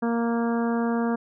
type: harmonic tone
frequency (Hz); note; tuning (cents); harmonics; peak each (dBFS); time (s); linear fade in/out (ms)
233.1; A#3; 0; 1 / 2 / 3 / 4 / 5 / 6 / 7; -23 / -29 / -33 / -35 / -37 / -39 / -40; 0.02-1.16; 10
effects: none